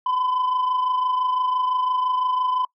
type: tone pair together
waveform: sine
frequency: 1008 / 1033.9 Hz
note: B5 / C6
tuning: +35 / -21 cents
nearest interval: unison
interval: 44 cents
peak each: -18 / -26 dBFS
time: 0.06-2.65 s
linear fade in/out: 5 ms
effects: noise-tail reverb RT60 0.1 s tail -23 dB re dry + tanh soft clip ceiling -17 dBFS